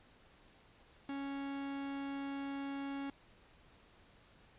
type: tone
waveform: 45% pulse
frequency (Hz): 277.2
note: C#4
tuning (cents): 0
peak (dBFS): -39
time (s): 1.09-3.1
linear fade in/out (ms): 2
effects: pink hiss -64 dBFS RMS until 4.58 s + resampled to 8000 Hz